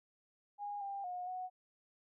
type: tone with pitch steps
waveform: sine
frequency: 819 / 795 / 721 / 737 Hz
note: G#5 / G5 / F#5 / F#5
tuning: -24 / +24 / -45 / -7 cents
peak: -39 dBFS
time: 0.58-1.5 s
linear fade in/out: 50 ms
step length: 230 ms
effects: none